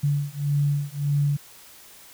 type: beating tone pair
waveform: sine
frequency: 143.1 / 144.8 Hz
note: D3 / D3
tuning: -45 / -24 cents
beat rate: 1.7 Hz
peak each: -24 dBFS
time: 0.03-1.37 s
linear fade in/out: 10 ms
effects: white hiss -48 dBFS RMS until 2.13 s